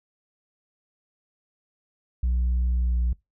sine tone with pitch glide, 61.2 to 60.01 Hz, B1 to B1, -15 to -49 cents, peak -18 dBFS, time 2.23-3.13 s, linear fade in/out 5 ms, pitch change -34 cents, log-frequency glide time 2.74-2.97 s, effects noise-tail reverb RT60 0.2 s tail -24 dB re dry + tanh soft clip ceiling -19 dBFS

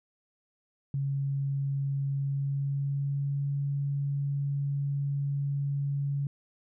sine tone with pitch glide, 138.59 to 140.85 Hz, C#3 to C#3, 0 to +28 cents, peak -27 dBFS, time 0.94-6.27 s, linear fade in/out 2 ms, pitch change +28 cents, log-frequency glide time 2.14-3.48 s, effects none

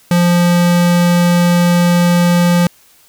square tone, 174.61 Hz, F3, in tune, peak -9 dBFS, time 0.11-2.67 s, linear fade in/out 2 ms, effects white hiss -48 dBFS RMS until 3.08 s

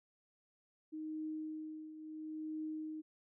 sine tone with tremolo, 311.5 Hz, D#4, 2 cents sharp, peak -38 dBFS, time 0.92-3.02 s, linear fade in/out 20 ms, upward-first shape triangle, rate 0.73 Hz, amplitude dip 70%, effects none

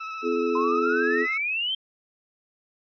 30% pulse tone with vibrato, 1304 Hz, E6, 19 cents flat, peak -29 dBFS, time 0-1.38 s, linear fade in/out 10 ms, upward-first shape square, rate 14 Hz, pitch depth 15 cents each way
harmonic tone, 85.2 Hz, F2, 42 cents flat, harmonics 3 / 4 / 5, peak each -29 / -28 / -24 dBFS, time 0.22-1.27 s, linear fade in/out 50 ms
sine exponential sweep, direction up, 1017 to 3191 Hz, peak -24 dBFS, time 0.55-1.75 s, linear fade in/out 5 ms
effects resampled to 11025 Hz

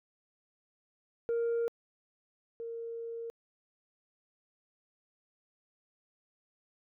sine tone pair in turn, 466.2 / 461.9 Hz, A#4 / A#4, 0 / -16 cents, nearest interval unison, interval 16 cents, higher first, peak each -26 / -37 dBFS, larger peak first, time 1.29-1.68 / 2.6-3.3 s, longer second, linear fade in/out 0 ms, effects tanh soft clip ceiling -27 dBFS

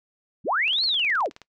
sine linear two-way sweep, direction up then down, 103.83 to 4442 to 213.7 Hz, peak -20 dBFS, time 0.44-1.3 s, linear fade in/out 50 ms, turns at 0.84 s
click train, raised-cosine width 0.2 ms, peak -25 dBFS, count 15, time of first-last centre 0.68-1.417 s, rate 19 Hz
effects noise-tail reverb RT60 0.1 s tail -22 dB re dry

